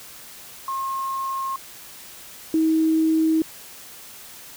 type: tone pair in turn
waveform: sine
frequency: 1073 / 319 Hz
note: C6 / D#4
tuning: +43 / +43 cents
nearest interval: octave + major sixth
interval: 2100 cents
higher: first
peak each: -24 / -16 dBFS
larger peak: second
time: 0.68-1.56 / 2.54-3.42 s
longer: neither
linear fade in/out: 2 ms
effects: white hiss -42 dBFS RMS until 4.56 s